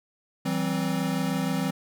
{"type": "chord", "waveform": "square", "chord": "C major", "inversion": "first", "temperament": "equal with one note detuned", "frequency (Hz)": [164.81, 191.19, 261.6], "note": ["E3", "G3", "C4"], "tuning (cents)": [0, -43, 0], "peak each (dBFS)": -30, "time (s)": [0.45, 1.71], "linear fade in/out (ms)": 10, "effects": []}